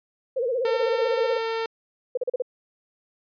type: tone with vibrato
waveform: sine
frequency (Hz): 493.9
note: B4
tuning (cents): 0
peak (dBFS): -22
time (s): 0.36-1.38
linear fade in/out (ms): 10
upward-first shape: sine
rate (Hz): 16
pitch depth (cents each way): 140
type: tone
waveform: sawtooth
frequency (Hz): 452.3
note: A4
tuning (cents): +48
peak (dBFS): -21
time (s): 0.65-1.66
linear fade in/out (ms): 2
type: tone bursts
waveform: sine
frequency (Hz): 500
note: B4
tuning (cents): +21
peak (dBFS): -21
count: 5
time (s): 2.15-2.422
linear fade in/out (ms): 5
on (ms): 24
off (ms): 38
effects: resampled to 11025 Hz